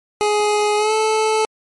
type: tone with pitch glide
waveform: 25% pulse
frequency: 418.6 to 436.1 Hz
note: G#4 to A4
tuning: +14 to -15 cents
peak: -11 dBFS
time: 0.21-1.45 s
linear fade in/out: 0 ms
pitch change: +71 cents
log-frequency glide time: 0.77-0.93 s
effects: MP3 48 kbps